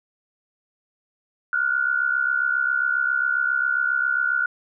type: tone pair together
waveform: sine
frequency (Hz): 1412.6 / 1480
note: F6 / F#6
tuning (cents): +19 / 0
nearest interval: minor second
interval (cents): 81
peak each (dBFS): -22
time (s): 1.53-4.46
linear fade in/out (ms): 2
effects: none